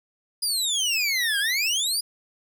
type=exponential two-way sweep; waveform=25% pulse; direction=down then up; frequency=4978 to 1576 to 4978 Hz; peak=-18 dBFS; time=0.42-2.01 s; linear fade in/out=10 ms; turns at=1.39 s; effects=none